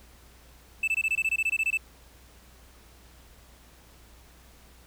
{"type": "tone bursts", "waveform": "triangle", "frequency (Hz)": 2637, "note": "E7", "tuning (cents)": 0, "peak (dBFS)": -21, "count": 14, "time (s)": [0.83, 1.774], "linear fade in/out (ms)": 5, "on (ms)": 47, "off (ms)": 22, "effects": ["added 60 Hz sine -54 dBFS peak until 4.86 s", "pink hiss -56 dBFS RMS until 4.86 s"]}